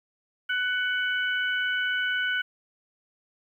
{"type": "harmonic tone", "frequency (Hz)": 746, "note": "F#5", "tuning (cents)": 14, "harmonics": [2, 3, 4], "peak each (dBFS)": [-25, -36, -32], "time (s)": [0.49, 2.42], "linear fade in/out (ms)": 10, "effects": ["10-bit"]}